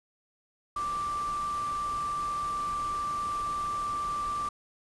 sine tone in noise, 1174.7 Hz, D6, in tune, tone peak -29 dBFS, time 0.76-4.49 s, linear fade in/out 5 ms, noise pink, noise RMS -44 dBFS, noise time 0.76-4.49 s, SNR +12 dB, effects resampled to 24000 Hz

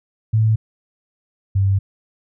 sine tone pair in turn, 110 / 97.62 Hz, A2 / G2, 0 / -7 cents, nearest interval major second, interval 207 cents, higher first, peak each -12 / -13 dBFS, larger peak first, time 0.33-0.56 / 1.55-1.79 s, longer second, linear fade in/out 10 ms, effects none

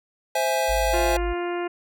square chord, C augmented, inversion none, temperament equal, 523.3 / 659.3 / 830.6 Hz, C5 / E5 / G#5, 0 / 0 / 0 cents, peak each -26 dBFS, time 0.35-1.17 s, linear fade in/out 5 ms
sine tone, 51.91 Hz, G#1, in tune, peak -25 dBFS, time 0.68-1.34 s, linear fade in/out 20 ms
harmonic tone, 350 Hz, F4, 4 cents sharp, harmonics 1 / 2 / 3 / 4 / 5 / 6 / 7 / 8, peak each -26 / -32 / -36 / -38 / -40 / -42 / -43 / -44 dBFS, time 0.93-1.68 s, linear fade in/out 10 ms
effects none

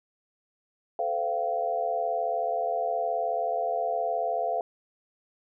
sine tone cluster, 440.7 / 515 / 688 / 767 Hz, A4 / C5 / F5 / G5, +3 / -28 / -26 / -38 cents, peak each -35 / -33 / -27 / -34 dBFS, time 0.99-4.61 s, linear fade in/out 2 ms, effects none

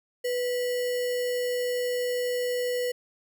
sine tone with sample-and-hold, 493.9 Hz, B4, in tune, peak -25 dBFS, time 0.24-2.92 s, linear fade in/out 10 ms, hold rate 2450 Hz, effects none

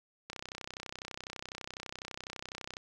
click train, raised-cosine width 0.2 ms, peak -23 dBFS, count 80, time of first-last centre 0.3-2.769 s, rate 32 Hz, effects none

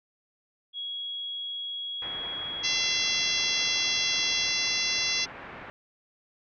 sine tone, 3322 Hz, G#7, in tune, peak -32 dBFS, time 0.73-4.48 s, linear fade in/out 50 ms
white low-pass noise, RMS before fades -43 dBFS, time 2.02-5.7 s, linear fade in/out 0 ms, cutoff 2100 Hz, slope 24 dB/octave
harmonic tone, 681 Hz, F5, 44 cents flat, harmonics 3 / 4 / 5 / 6 / 7 / 8 / 9, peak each -33 / -33 / -33 / -33 / -33 / -33 / -33 dBFS, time 2.63-5.26 s, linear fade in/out 20 ms
effects none

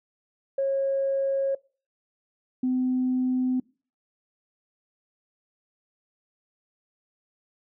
sine tone pair in turn, 545 / 254.9 Hz, C#5 / C4, -29 / -45 cents, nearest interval octave + minor second, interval 1316 cents, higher first, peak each -21 dBFS, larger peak neither, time 0.58-1.55 / 2.63-3.6 s, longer neither, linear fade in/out 5 ms, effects noise-tail reverb RT60 0.4 s tail -25 dB re dry + tanh soft clip ceiling -17 dBFS

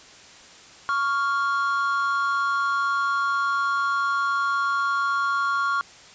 triangle tone pair together, 1112.9 / 1396.9 Hz, C#6 / F6, +6 / 0 cents, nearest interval major third, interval 394 cents, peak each -22 dBFS, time 0.89-5.81 s, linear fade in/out 0 ms, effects white hiss -47 dBFS RMS until 6.14 s + resampled to 16000 Hz

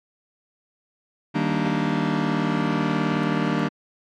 sawtooth chord, Eb major seventh, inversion none, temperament just, 155.56 / 194.45 / 233.3 / 291.7 Hz, Eb3 / G3 / Bb3 / D4, 0 / -14 / +2 / -12 cents, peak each -22 dBFS, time 1.34-3.69 s, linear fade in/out 20 ms, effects low-pass 3000 Hz 12 dB/octave + AAC 64 kbps

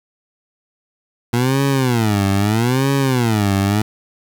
20% pulse tone with vibrato, 116.54 Hz, A#2, in tune, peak -9 dBFS, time 1.33-3.82 s, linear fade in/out 5 ms, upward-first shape sine, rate 0.78 Hz, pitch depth 300 cents each way, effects 7-bit

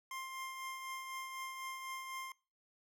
25% pulse tone with tremolo, 1055 Hz, C6, 14 cents sharp, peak -37 dBFS, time 0.11-2.32 s, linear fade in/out 2 ms, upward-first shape triangle, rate 4 Hz, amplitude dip 45%, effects noise-tail reverb RT60 0.4 s tail -25 dB re dry

